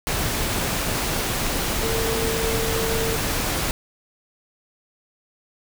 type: tone in noise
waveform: sine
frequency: 451.5 Hz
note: A4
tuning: 45 cents sharp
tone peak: -25 dBFS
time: 1.83-3.16 s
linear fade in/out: 0 ms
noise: pink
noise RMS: -24 dBFS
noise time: 0.07-3.71 s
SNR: -4 dB
effects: none